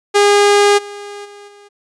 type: tone with level steps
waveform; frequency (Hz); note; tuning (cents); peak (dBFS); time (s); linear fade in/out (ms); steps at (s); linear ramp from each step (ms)
sawtooth; 408; G#4; -31; -4 / -24 / -31 / -36; 0.14-1.69; 20; 0.77 / 1.24 / 1.47; 20
effects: resampled to 22050 Hz